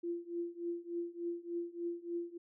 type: tone with tremolo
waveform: sine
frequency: 343.6 Hz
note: F4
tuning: 28 cents flat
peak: -33 dBFS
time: 0.03-2.38 s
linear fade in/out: 10 ms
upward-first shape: triangle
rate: 3.4 Hz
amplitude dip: 95%
effects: none